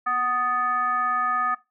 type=tone with frequency modulation; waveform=sine; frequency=1244 Hz; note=D#6; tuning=1 cent flat; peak=-21 dBFS; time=0.06-1.55 s; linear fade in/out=10 ms; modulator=501 Hz; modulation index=0.76; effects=noise-tail reverb RT60 0.2 s tail -17 dB re dry